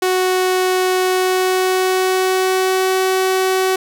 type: tone with pitch glide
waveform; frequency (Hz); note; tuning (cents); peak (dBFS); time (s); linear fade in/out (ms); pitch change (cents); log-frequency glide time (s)
sawtooth; 370 to 376.5; F#4 to F#4; 0 to +30; -10; 0.02-3.76; 5; +30; 1-2.98
effects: none